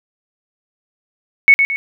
sine tone with echo, 2212 Hz, C#7, 4 cents flat, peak -3 dBFS, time 1.48-1.54 s, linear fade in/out 0 ms, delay 110 ms, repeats 2, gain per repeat -7 dB, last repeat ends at 1.76 s, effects none

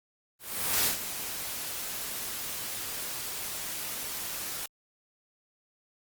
white noise with ADSR envelope, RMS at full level -25 dBFS, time 0.39-4.66 s, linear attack 450 ms, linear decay 130 ms, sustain -11 dB, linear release 3 ms, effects Opus 32 kbps

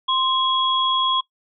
sine tone pair together, 1046.5 / 3322 Hz, C6 / G#7, 0 / 0 cents, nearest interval octave + minor sixth, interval 2000 cents, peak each -20 dBFS, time 0.08-1.21 s, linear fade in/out 10 ms, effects noise-tail reverb RT60 0.1 s tail -21 dB re dry

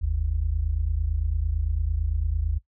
sine tone pair together, 48.87 / 77.78 Hz, G1 / D#2, -5 / 0 cents, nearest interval minor sixth, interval 805 cents, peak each -25 dBFS, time 0.01-2.59 s, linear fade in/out 20 ms, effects noise-tail reverb RT60 0.1 s tail -18 dB re dry

